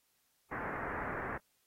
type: low-pass noise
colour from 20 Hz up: white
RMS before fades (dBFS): -40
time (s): 0.51-1.38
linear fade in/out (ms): 10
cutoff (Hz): 1900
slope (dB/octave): 48
effects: white hiss -75 dBFS RMS until 1.66 s + AAC 48 kbps